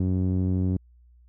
sawtooth tone with low-pass filter, 92.5 Hz, F#2, in tune, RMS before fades -24 dBFS, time 0-0.77 s, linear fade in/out 5 ms, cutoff 270 Hz, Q 1.5, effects added 60 Hz sine -52 dBFS peak until 1.28 s

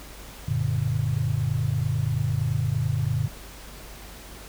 sine chord, Gb augmented, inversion none, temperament just, 92.5 / 115.62 / 144.53 Hz, Gb2 / Bb2 / D3, 0 / -14 / -27 cents, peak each -29 / -25 / -26 dBFS, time 0.48-3.28 s, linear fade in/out 5 ms, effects added 50 Hz sine -44 dBFS peak until 4.48 s + pink hiss -44 dBFS RMS until 4.48 s

